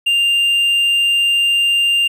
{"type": "tone", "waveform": "triangle", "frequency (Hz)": 2794, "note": "F7", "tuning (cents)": 0, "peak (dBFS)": -10, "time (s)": [0.06, 2.08], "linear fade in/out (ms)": 10, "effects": []}